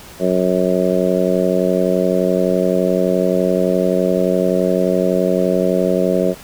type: harmonic tone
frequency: 91.7 Hz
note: F#2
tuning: 15 cents flat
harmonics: 2 / 3 / 4 / 5 / 6 / 7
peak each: -19 / -23 / -20 / -21 / -19 / -21 dBFS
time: 0.19-6.35 s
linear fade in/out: 50 ms
effects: pink hiss -38 dBFS RMS until 6.43 s

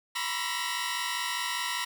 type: tone cluster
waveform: 15% pulse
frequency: 965 / 1010 / 1123 / 1340 / 1875 Hz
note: B5 / B5 / C#6 / E6 / A#6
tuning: -40 / +39 / +22 / +28 / +10 cents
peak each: -28 / -29 / -35 / -31 / -30 dBFS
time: 0.15-1.85 s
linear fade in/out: 10 ms
effects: none

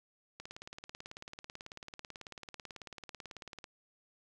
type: click train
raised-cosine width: 0.2 ms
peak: -28 dBFS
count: 60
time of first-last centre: 0.4-3.642 s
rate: 18.2 Hz
effects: none

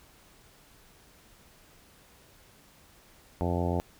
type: harmonic tone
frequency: 87.31 Hz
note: F2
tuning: in tune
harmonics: 1 / 2 / 3 / 4 / 5 / 6 / 7 / 8 / 9 / 10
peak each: -30 / -33 / -35 / -36 / -37 / -38 / -38 / -39 / -40 / -40 dBFS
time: 3.41-3.8 s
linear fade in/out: 0 ms
effects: pink hiss -58 dBFS RMS until 3.99 s

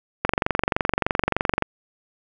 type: click train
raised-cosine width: 0.5 ms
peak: -4 dBFS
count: 33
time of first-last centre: 0.25-1.623 s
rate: 23.3 Hz
effects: none

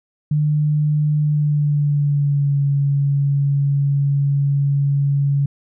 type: tone with pitch glide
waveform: sine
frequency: 150 to 140.77 Hz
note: D3 to C#3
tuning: +37 to +27 cents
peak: -14 dBFS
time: 0.31-5.46 s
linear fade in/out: 5 ms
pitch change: -110 cents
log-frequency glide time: 1.21-2.61 s
effects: none

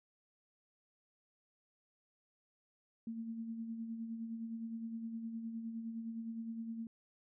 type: tone with tremolo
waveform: sine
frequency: 227.3 Hz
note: A#3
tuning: 43 cents flat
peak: -38 dBFS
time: 3.07-6.87 s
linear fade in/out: 2 ms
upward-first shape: sine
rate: 9.7 Hz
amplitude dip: 45%
effects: none

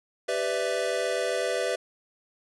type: chord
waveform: square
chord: E minor seventh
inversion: first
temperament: equal with one note detuned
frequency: 392 / 499.6 / 587.3 / 659.3 Hz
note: G4 / B4 / D5 / E5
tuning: 0 / +20 / 0 / 0 cents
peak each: -34 / -30 / -33 / -32 dBFS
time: 0.28-1.76 s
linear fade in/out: 10 ms
effects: resampled to 24000 Hz

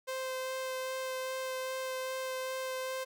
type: tone with vibrato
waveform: sawtooth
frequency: 520 Hz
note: C5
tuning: 11 cents flat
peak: -31 dBFS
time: 0.07-3.05 s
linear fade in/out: 20 ms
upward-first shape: sine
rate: 2.5 Hz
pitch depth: 9 cents each way
effects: none

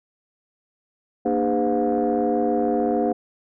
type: tone cluster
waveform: sine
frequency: 234.3 / 301.3 / 406.8 / 508 / 716 Hz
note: A#3 / D4 / G#4 / B4 / F5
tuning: +9 / +44 / -36 / +49 / +43 cents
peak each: -24 dBFS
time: 1.25-3.13 s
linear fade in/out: 10 ms
effects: tanh soft clip ceiling -12 dBFS

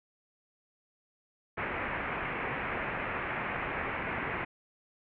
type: low-pass noise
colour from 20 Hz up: white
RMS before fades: -35 dBFS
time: 1.57-4.45 s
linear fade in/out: 10 ms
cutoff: 2400 Hz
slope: 48 dB/octave
effects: none

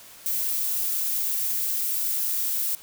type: noise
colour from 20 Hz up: violet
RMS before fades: -26 dBFS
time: 0.26-2.75 s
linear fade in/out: 0 ms
effects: white hiss -47 dBFS RMS until 2.82 s

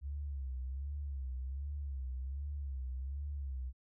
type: tone with vibrato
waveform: sine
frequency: 67.9 Hz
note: C#2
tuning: 35 cents flat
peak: -37 dBFS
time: 0.01-3.73 s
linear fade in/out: 50 ms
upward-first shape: sine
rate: 1.3 Hz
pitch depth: 110 cents each way
effects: none

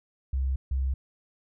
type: tone pair in turn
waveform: sine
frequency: 66.2 / 66.2 Hz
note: C2 / C2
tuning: +21 / +21 cents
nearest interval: unison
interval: 0 cents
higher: neither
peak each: -24 dBFS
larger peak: neither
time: 0.33-0.56 / 0.71-0.94 s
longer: neither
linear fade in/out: 5 ms
effects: none

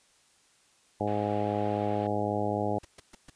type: harmonic tone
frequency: 103.83 Hz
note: G#2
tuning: in tune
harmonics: 1 / 2 / 3 / 4 / 5 / 6 / 7 / 8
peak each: -35 / -35 / -35 / -35 / -35 / -35 / -35 / -35 dBFS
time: 1-2.79 s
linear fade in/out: 10 ms
type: band-pass noise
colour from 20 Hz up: pink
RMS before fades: -49 dBFS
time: 1.07-2.07 s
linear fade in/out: 5 ms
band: 470 to 3300 Hz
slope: 24 dB/octave
type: noise bursts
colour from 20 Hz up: pink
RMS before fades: -47 dBFS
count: 4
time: 2.83-3.3 s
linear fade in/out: 5 ms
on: 20 ms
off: 130 ms
effects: white hiss -64 dBFS RMS until 3.35 s + resampled to 22050 Hz

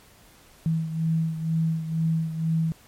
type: beating tone pair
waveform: sine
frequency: 161.4 / 163.5 Hz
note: E3 / E3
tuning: -36 / -14 cents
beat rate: 2.1 Hz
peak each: -23 / -29 dBFS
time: 0.66-2.72 s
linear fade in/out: 0 ms
effects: pink hiss -54 dBFS RMS until 2.87 s + MP3 64 kbps

